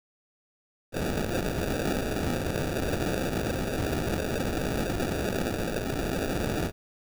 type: noise with sample-and-hold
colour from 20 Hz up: white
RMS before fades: -29 dBFS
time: 0.92-6.72 s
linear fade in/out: 50 ms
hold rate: 1050 Hz
effects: none